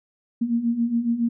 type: beating tone pair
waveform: sine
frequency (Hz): 229.4 / 236.6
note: A#3 / A#3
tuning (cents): -28 / +26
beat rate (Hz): 7.2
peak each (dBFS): -26 / -21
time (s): 0.41-1.29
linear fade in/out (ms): 10
effects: none